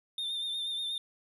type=tone with vibrato; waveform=triangle; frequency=3612 Hz; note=A7; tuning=45 cents sharp; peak=-31 dBFS; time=0.18-0.98 s; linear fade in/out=2 ms; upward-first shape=triangle; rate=8.3 Hz; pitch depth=46 cents each way; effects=none